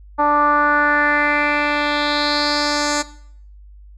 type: tone with low-pass filter sweep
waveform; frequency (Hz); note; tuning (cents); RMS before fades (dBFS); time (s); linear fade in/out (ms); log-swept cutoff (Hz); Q
10% pulse; 293.7; D4; 0; -17; 0.18-3.03; 20; 1000 to 6900; 3.7
effects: noise-tail reverb RT60 0.6 s tail -17 dB re dry + added 50 Hz sine -39 dBFS peak until 3.97 s